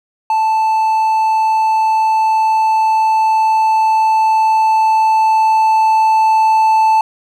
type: tone with level ramp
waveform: triangle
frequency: 879 Hz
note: A5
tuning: 2 cents flat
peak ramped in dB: -9 to -6 dBFS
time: 0.3-7.01 s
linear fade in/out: 2 ms
effects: none